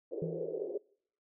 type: band-pass noise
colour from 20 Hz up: white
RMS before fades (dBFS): -38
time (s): 0.11-0.78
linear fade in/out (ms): 10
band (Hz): 370 to 490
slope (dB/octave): 48
type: tone with exponential decay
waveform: sine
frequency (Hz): 164.81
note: E3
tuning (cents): 0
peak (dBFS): -33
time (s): 0.22-0.73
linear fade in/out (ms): 2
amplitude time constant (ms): 110
effects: noise-tail reverb RT60 0.6 s tail -24 dB re dry